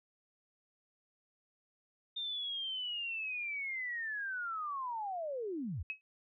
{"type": "linear sweep", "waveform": "sine", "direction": "down", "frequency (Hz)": [3638, 61.74], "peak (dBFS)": -36, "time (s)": [2.16, 5.83], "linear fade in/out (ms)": 10}
{"type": "tone with exponential decay", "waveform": "sine", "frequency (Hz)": 2559, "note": "D#7", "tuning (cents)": 48, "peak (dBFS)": -32, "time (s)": [5.9, 6.01], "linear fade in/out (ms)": 0, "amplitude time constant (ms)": 22}
{"effects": []}